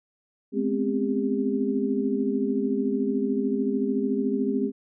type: tone cluster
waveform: sine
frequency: 210.4 / 250.7 / 264.3 / 400.9 Hz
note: G#3 / B3 / C4 / G4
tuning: +23 / +26 / +18 / +39 cents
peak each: -28 / -29 / -27 / -28 dBFS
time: 0.52-4.72 s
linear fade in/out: 50 ms
effects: none